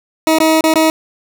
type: tone with dropouts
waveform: 20% pulse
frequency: 318.1 Hz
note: D#4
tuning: 38 cents sharp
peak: -4 dBFS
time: 0.27-0.9 s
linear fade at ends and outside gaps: 1 ms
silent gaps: 0.386-0.402 / 0.609-0.639 / 0.739-0.757 s
effects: none